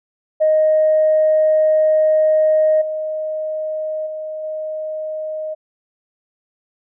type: tone with level steps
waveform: sine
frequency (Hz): 622.3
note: D#5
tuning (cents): 0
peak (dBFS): -10 / -20 / -24 / -22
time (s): 0.4-5.55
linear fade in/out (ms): 20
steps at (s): 2.81 / 4.06 / 4.43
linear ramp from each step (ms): 10
effects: tanh soft clip ceiling -6 dBFS